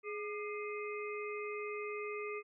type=harmonic tone with a mistuned harmonic; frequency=418.8 Hz; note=G#4; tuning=15 cents sharp; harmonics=1 / 3 / 5 / 6; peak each=-40 / -46 / -47 / -47 dBFS; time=0.03-2.43 s; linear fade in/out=50 ms; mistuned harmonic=3; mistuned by=-69 cents; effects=none

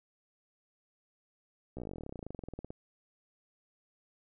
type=slowing click train; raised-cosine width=2 ms; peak=-28 dBFS; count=30; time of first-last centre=1.77-2.705 s; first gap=15 ms; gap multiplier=1.05; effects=none

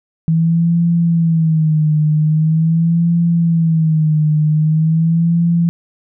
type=tone with vibrato; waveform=sine; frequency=161 Hz; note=E3; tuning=41 cents flat; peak=-10 dBFS; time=0.28-5.69 s; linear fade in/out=0 ms; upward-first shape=sine; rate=0.43 Hz; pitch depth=93 cents each way; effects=none

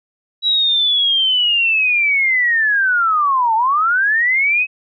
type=linear two-way sweep; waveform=sine; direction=down then up; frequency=3912 to 865 to 2576 Hz; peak=-12 dBFS; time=0.42-4.67 s; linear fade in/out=50 ms; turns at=3.55 s; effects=none

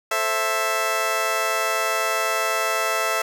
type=chord; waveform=15% pulse; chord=A minor; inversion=none; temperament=just; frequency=440 / 528 / 660 Hz; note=A4 / C5 / E5; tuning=0 / +16 / +2 cents; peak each=-22 / -22 / -17 dBFS; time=0.11-3.22 s; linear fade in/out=5 ms; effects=none

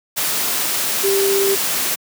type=tone in noise; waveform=sine; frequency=393.6 Hz; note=G4; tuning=7 cents sharp; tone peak=-15 dBFS; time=1.03-1.56 s; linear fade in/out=20 ms; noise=white; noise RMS=-20 dBFS; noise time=0.16-1.96 s; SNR=+2 dB; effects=high-pass 150 Hz 12 dB/octave

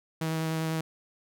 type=tone with vibrato; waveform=sawtooth; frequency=160.4 Hz; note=E3; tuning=47 cents flat; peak=-24 dBFS; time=0.21-0.81 s; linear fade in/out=5 ms; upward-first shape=square; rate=10 Hz; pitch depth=8 cents each way; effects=none

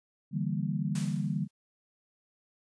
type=chord; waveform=sine; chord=E half-diminished seventh; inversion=third; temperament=equal; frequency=146.83 / 164.81 / 196 / 233.1 Hz; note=D3 / E3 / G3 / Bb3; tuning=0 / 0 / 0 / 0 cents; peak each=-33 / -34 / -33 / -38 dBFS; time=0.31-1.48 s; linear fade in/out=50 ms
type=noise with exponential decay; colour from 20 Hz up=white; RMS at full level=-38 dBFS; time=0.95-1.51 s; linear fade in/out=5 ms; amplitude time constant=120 ms
effects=resampled to 22050 Hz

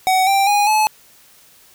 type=tone with pitch steps; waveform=square; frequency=751 / 785.6 / 821.8 / 859.7 Hz; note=F#5 / G5 / G#5 / A5; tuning=+26 / +4 / -18 / -40 cents; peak=-13 dBFS; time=0.07-0.87 s; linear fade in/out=0 ms; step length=200 ms; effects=white hiss -49 dBFS RMS until 1.74 s

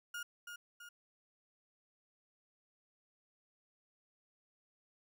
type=tone with echo; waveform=35% pulse; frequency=1427 Hz; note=F6; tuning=37 cents sharp; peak=-39 dBFS; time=0.14-0.23 s; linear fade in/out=5 ms; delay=330 ms; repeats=2; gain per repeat=-5 dB; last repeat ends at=0.89 s; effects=none

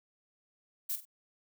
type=noise with echo; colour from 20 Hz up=violet; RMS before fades=-34 dBFS; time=0.89-0.96 s; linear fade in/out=10 ms; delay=47 ms; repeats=2; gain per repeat=-11 dB; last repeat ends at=1.054 s; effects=none

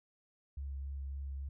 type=tone with vibrato; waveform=sine; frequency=68.8 Hz; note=C#2; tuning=12 cents flat; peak=-38 dBFS; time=0.57-1.49 s; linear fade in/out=5 ms; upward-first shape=sine; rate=3.6 Hz; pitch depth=15 cents each way; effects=none

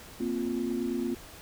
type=chord; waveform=sine; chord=Bb suspended second; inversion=none; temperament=just; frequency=233.1 / 262.2 / 349.6 Hz; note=Bb3 / C4 / F4; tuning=0 / +4 / +2 cents; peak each=-32 dBFS; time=0.2-1.15 s; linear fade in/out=5 ms; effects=tanh soft clip ceiling -19 dBFS + pink hiss -48 dBFS RMS until 1.41 s

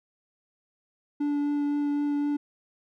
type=tone with vibrato; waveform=triangle; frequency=290 Hz; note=D4; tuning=22 cents flat; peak=-22 dBFS; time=1.2-2.37 s; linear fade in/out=10 ms; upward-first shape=triangle; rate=3.9 Hz; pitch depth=10 cents each way; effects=none

